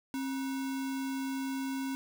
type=tone with sample-and-hold; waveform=sine; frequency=267.8 Hz; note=C4; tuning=40 cents sharp; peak=-32 dBFS; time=0.14-1.95 s; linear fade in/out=0 ms; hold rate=1225 Hz; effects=none